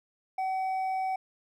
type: tone with hard clipping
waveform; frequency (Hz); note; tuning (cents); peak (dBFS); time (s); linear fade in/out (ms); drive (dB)
sine; 758; F#5; +42; -29; 0.38-1.16; 5; 4
effects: none